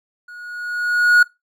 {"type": "tone with level ramp", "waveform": "triangle", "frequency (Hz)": 1450, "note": "F#6", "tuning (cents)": -35, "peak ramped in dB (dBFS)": [-34, -5], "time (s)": [0.28, 1.23], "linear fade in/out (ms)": 5, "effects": ["noise-tail reverb RT60 0.2 s tail -22 dB re dry"]}